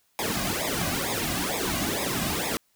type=noise with flanger; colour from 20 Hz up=pink; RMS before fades=-28 dBFS; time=0.19-2.57 s; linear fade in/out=0 ms; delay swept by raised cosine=0.67 to 2.27 ms; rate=2.2 Hz; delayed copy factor=-1; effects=white hiss -68 dBFS RMS until 2.75 s